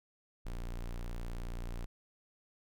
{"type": "tone", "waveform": "square", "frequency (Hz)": 29.44, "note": "A#0", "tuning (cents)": 18, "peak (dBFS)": -38, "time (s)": [0.45, 1.86], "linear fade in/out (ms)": 10, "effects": []}